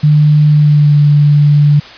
sine tone with pitch glide, 150 to 146.74 Hz, D3 to D3, +37 to -1 cents, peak -4 dBFS, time 0.03-1.8 s, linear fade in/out 10 ms, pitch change -38 cents, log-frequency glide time 0.49-0.95 s, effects white hiss -32 dBFS RMS until 1.97 s + resampled to 11025 Hz

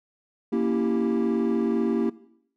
triangle chord, A# diminished seventh, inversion none, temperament equal, 233.1 / 277.2 / 329.6 / 392 Hz, A#3 / C#4 / E4 / G4, 0 / 0 / 0 / 0 cents, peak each -22 / -28 / -25 / -25 dBFS, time 0.52-2.1 s, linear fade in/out 10 ms, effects noise-tail reverb RT60 0.7 s tail -19 dB re dry + tanh soft clip ceiling -13 dBFS

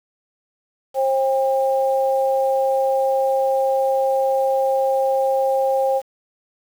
sine tone pair together, 534 / 800.1 Hz, C5 / G5, +35 / +35 cents, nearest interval perfect fifth, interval 700 cents, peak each -17 / -21 dBFS, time 0.94-6.02 s, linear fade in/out 50 ms, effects 7-bit

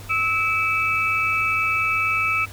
sine tone cluster, 1301 / 2308 / 2614 Hz, E6 / D7 / E7, -23 / -31 / -15 cents, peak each -23 dBFS, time 0.09-2.46 s, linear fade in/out 20 ms, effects added 99 Hz sine -38 dBFS peak until 2.52 s + pink hiss -42 dBFS RMS until 2.52 s

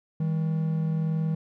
triangle tone pair together, 159.64 / 201 Hz, D#3 / G3, +45 / +44 cents, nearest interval major third, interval 399 cents, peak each -22 / -32 dBFS, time 0.2-1.35 s, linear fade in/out 5 ms, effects none

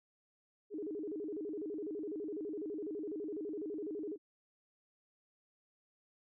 sine tone with vibrato, 358.5 Hz, F4, 45 cents sharp, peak -38 dBFS, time 0.7-4.18 s, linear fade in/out 50 ms, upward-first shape square, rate 12 Hz, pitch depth 250 cents each way, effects none

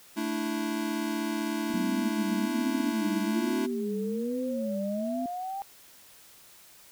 square chord, A suspended fourth, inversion none, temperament equal, 220 / 293.7 / 329.6 Hz, A3 / D4 / E4, 0 / 0 / 0 cents, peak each -34 dBFS, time 0.16-3.67 s, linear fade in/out 20 ms
sine tone with vibrato, 225.5 Hz, A3, 43 cents sharp, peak -30 dBFS, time 1.7-5.26 s, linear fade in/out 2 ms, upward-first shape sine, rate 1.2 Hz, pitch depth 220 cents each way
sine exponential sweep, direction up, 185.3 to 798 Hz, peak -32 dBFS, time 1.74-5.62 s, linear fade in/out 0 ms
effects white hiss -54 dBFS RMS until 6.91 s

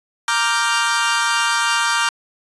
sawtooth chord, G minor seventh, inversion first, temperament equal, 932.3 / 1174.7 / 1396.9 / 1568 Hz, Bb5 / D6 / F6 / G6, 0 / 0 / 0 / 0 cents, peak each -18 dBFS, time 0.28-2.09 s, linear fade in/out 2 ms, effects resampled to 22050 Hz

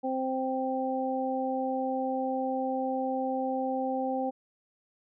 harmonic tone, 261.6 Hz, C4, in tune, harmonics 1 / 2 / 3, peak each -32 / -32 / -32 dBFS, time 0.03-4.31 s, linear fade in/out 20 ms, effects none

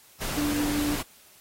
sine tone in noise, 293.7 Hz, D4, in tune, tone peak -25 dBFS, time 0.36-0.96 s, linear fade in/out 20 ms, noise pink, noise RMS -32 dBFS, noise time 0.2-1.03 s, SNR +4 dB, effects white hiss -55 dBFS RMS until 1.4 s + AAC 48 kbps

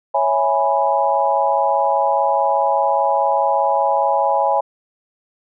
sine chord, C# minor seventh, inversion none, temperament equal, 554.4 / 659.3 / 830.6 / 987.8 Hz, C#5 / E5 / G#5 / B5, 0 / 0 / 0 / 0 cents, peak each -20 / -21 / -17 / -21 dBFS, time 0.14-4.61 s, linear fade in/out 10 ms, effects none

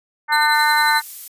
harmonic tone, 300.2 Hz, D4, 38 cents sharp, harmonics 3 / 4 / 5 / 6 / 7, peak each -17 / -24 / -19 / -21 / -25 dBFS, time 0.28-1.02 s, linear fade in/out 50 ms
40% pulse tone with tremolo, 4057 Hz, B7, 46 cents sharp, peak -19 dBFS, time 0.32-1 s, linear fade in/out 5 ms, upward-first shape sine, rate 11 Hz, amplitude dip 55%
violet noise, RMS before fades -31 dBFS, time 0.54-1.28 s, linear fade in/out 5 ms
effects resampled to 32000 Hz

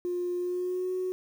sine tone with pitch glide, 354.8 to 369 Hz, F4 to F#4, +27 to -5 cents, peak -27 dBFS, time 0.05-1.12 s, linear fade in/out 0 ms, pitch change +68 cents, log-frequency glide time 0.37-0.92 s, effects tanh soft clip ceiling -24 dBFS + 9-bit

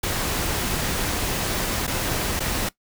pink noise with dropouts, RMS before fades -25 dBFS, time 0.03-2.69 s, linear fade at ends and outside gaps 5 ms, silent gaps 1.868-1.876 / 2.395-2.403 s, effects noise-tail reverb RT60 0.1 s tail -19 dB re dry

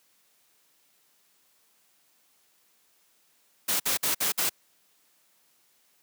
white noise bursts, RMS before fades -26 dBFS, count 5, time 3.68-4.496 s, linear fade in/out 10 ms, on 120 ms, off 54 ms, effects white hiss -66 dBFS RMS until 6.02 s + high-pass 150 Hz 12 dB/octave

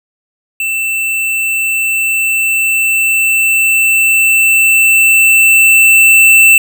square tone with level ramp, 2669 Hz, E7, 21 cents sharp, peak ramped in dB -14 to -3 dBFS, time 0.6-6.58 s, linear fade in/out 2 ms, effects none

